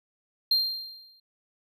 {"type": "tone with exponential decay", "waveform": "triangle", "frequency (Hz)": 4186, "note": "C8", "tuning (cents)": 0, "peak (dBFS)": -17, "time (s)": [0.51, 1.2], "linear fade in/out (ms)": 5, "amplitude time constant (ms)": 150, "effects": []}